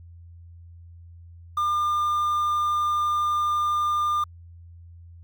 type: tone with quantisation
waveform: triangle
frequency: 1202 Hz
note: D6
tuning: 40 cents sharp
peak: -19 dBFS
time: 1.57-4.24 s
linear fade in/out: 5 ms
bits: 8
effects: added 85 Hz sine -43 dBFS peak until 5.23 s